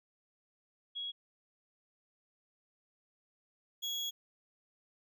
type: tone pair in turn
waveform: sine / 35% pulse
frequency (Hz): 3322 / 3334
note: G#7 / G#7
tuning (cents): 0 / +6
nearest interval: unison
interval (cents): 6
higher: second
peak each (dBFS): -37 / -33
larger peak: second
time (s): 0.95-1.12 / 3.82-4.11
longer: second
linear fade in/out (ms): 20
effects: none